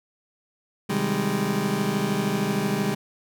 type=chord; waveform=30% pulse; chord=Ab major seventh; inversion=first; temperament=just; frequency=129.78 / 155.74 / 194.67 / 207.7 Hz; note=C3 / Eb3 / G3 / Ab3; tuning=-14 / +2 / -12 / 0 cents; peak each=-30 / -28 / -24 / -24 dBFS; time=0.89-2.95 s; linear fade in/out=10 ms; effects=none